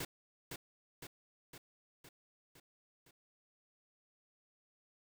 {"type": "noise with echo", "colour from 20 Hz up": "pink", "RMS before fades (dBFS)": -41, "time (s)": [0, 0.05], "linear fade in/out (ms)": 5, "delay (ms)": 510, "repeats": 6, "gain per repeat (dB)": -4, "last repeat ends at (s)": 3.11, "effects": []}